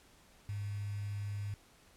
sine tone with quantisation, 101.9 Hz, G#2, 32 cents flat, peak -36 dBFS, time 0.49-1.54 s, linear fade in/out 0 ms, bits 9, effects pink hiss -63 dBFS RMS until 1.96 s + low-pass 12000 Hz 12 dB/octave

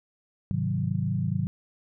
sine chord, Ab dominant seventh, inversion none, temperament equal, 103.83 / 130.81 / 155.56 / 185 Hz, Ab2 / C3 / Eb3 / Gb3, 0 / 0 / 0 / 0 cents, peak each -30 dBFS, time 0.51-1.47 s, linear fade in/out 0 ms, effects none

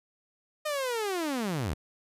sawtooth linear sweep, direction down, 619 to 61.8 Hz, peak -25 dBFS, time 0.65-1.74 s, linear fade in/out 10 ms, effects resampled to 32000 Hz

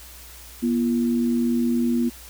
sine tone pair together, 240.4 / 340 Hz, B3 / F4, -46 / -46 cents, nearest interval tritone, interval 600 cents, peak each -19 / -27 dBFS, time 0.62-2.1 s, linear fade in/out 20 ms, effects added 60 Hz sine -45 dBFS peak until 2.29 s + white hiss -44 dBFS RMS until 2.29 s

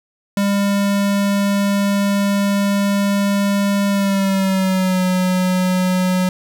square tone with pitch glide, 200.4 to 183.77 Hz, G3 to F#3, +38 to -12 cents, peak -15 dBFS, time 0.37-6.29 s, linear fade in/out 2 ms, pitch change -150 cents, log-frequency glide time 3.88-5.03 s, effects 9-bit

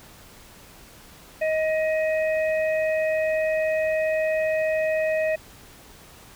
harmonic tone, 629 Hz, D#5, 19 cents sharp, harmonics 1 / 3 / 4, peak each -21 / -31 / -33 dBFS, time 1.41-5.36 s, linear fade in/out 10 ms, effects pink hiss -48 dBFS RMS until 6.35 s

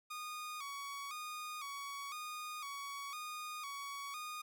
sawtooth tone with vibrato, 1174.7 Hz, D6, in tune, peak -39 dBFS, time 0.1-4.42 s, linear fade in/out 10 ms, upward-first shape square, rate 0.99 Hz, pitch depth 78 cents each way, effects none

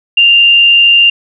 sine tone with frequency modulation, 2793 Hz, F7, 1 cent flat, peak -3 dBFS, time 0.17-1.1 s, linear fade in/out 5 ms, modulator 70.7 Hz, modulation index 0.46, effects none

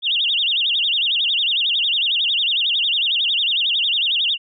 sine tone with vibrato, 3213 Hz, G7, 42 cents sharp, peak -16 dBFS, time 0.02-4.38 s, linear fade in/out 50 ms, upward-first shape sine, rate 11 Hz, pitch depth 270 cents each way, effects none

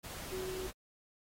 sine tone in noise, 373.4 Hz, F#4, 16 cents sharp, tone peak -38 dBFS, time 0.31-0.68 s, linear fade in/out 20 ms, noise pink, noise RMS -45 dBFS, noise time 0.03-0.72 s, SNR +4 dB, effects AAC 48 kbps

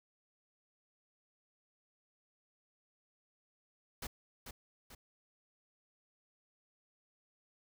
pink noise with echo, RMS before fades -42 dBFS, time 4.02-4.07 s, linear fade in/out 5 ms, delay 440 ms, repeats 2, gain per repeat -6 dB, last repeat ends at 4.95 s, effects none

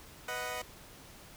15% pulse chord, B major, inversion none, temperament equal, 493.9 / 622.3 / 740 Hz, B4 / D#5 / F#5, 0 / 0 / 0 cents, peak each -34 dBFS, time 0.28-0.62 s, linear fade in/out 5 ms, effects pink hiss -53 dBFS RMS until 1.36 s

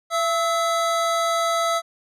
square tone pair together, 672.9 / 1300 Hz, E5 / E6, +35 / -24 cents, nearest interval major seventh, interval 1141 cents, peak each -23 dBFS, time 0.1-1.82 s, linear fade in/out 50 ms, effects low-pass 10000 Hz 12 dB/octave

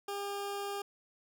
20% pulse tone, 402.4 Hz, G4, 45 cents sharp, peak -31 dBFS, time 0.08-0.82 s, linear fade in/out 5 ms, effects none

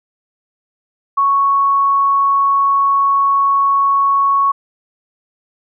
sine tone, 1108.7 Hz, C#6, in tune, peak -10 dBFS, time 1.17-4.52 s, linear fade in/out 10 ms, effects none

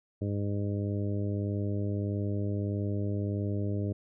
harmonic tone, 101.6 Hz, G#2, 38 cents flat, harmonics 1 / 2 / 3 / 4 / 5 / 6, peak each -30 / -36 / -37 / -40 / -44 / -44 dBFS, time 0.21-3.93 s, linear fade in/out 10 ms, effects none

